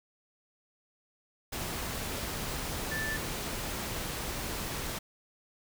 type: tone in noise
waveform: sine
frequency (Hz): 1760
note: A6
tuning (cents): 0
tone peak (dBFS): -33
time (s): 2.91-3.17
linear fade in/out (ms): 10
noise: pink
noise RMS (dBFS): -36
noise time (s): 1.52-4.99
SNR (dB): 0
effects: none